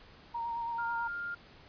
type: tone with vibrato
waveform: sine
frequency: 932.3 Hz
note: A#5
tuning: in tune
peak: -33 dBFS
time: 0.34-1.08 s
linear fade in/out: 10 ms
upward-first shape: sine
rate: 9.1 Hz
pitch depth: 22 cents each way
type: tone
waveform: sine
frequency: 1404 Hz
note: F6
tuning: 9 cents sharp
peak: -35 dBFS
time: 0.78-1.35 s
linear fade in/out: 10 ms
effects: pink hiss -56 dBFS RMS until 1.68 s + resampled to 11025 Hz